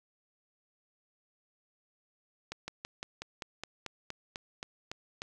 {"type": "slowing click train", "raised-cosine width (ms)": 0.2, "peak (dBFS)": -21, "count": 13, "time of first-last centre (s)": [2.52, 5.219], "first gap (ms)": 160, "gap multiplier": 1.06, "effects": []}